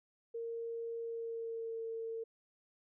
sine tone with pitch glide, 461.7 to 453.2 Hz, A#4 to A#4, -17 to -49 cents, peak -38 dBFS, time 0.34-2.24 s, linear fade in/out 10 ms, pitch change -32 cents, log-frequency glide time 1.02-1.83 s, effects none

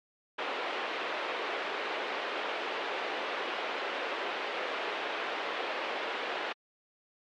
pink band-pass noise, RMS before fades -35 dBFS, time 0.38-6.53 s, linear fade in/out 10 ms, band 390 to 3300 Hz, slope 24 dB/octave, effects MP3 64 kbps

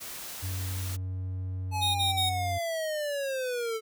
white noise, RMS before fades -40 dBFS, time 0-0.97 s, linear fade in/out 20 ms
triangle tone, 92.9 Hz, F#2, 7 cents sharp, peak -29 dBFS, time 0.42-2.59 s, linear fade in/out 20 ms
square linear sweep, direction down, 861 to 435.6 Hz, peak -30 dBFS, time 1.71-3.81 s, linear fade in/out 50 ms
45% pulse tone bursts, 3729 Hz, A#7, in tune, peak -26 dBFS, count 3, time 1.81-2.304 s, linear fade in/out 20 ms, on 140 ms, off 37 ms
effects none

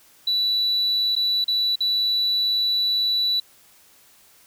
sine tone with dropouts, 3951 Hz, B7, in tune, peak -17 dBFS, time 0.27-3.4 s, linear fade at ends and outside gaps 5 ms, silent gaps 1.154-1.163 / 1.443-1.48 / 1.757-1.805 s, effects tanh soft clip ceiling -16 dBFS + white hiss -54 dBFS RMS until 4.46 s

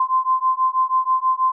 sine beating tone pair, 1035 / 1041.2 Hz, C6 / C6, -19 / -9 cents, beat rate 6.2 Hz, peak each -19 dBFS, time 0-1.52 s, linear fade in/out 5 ms, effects none

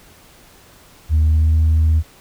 sine tone with pitch glide, 77.78 to 79.23 Hz, D#2 to D#2, 0 to +32 cents, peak -9 dBFS, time 1.09-2.03 s, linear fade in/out 50 ms, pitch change +32 cents, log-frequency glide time 1.25-1.56 s, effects tanh soft clip ceiling -9 dBFS + pink hiss -47 dBFS RMS until 2.2 s

